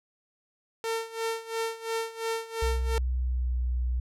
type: tone with tremolo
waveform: sawtooth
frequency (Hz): 452.8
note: A4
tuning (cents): +50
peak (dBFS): -23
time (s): 0.84-2.98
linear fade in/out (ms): 0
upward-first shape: sine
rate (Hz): 2.9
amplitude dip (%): 85
type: tone with pitch glide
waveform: sine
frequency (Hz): 62.8 to 61.54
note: B1 to B1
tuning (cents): +30 to -5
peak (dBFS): -25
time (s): 2.62-4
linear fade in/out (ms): 5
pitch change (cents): -35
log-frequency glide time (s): 3.18-3.57
effects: low-pass 12000 Hz 12 dB/octave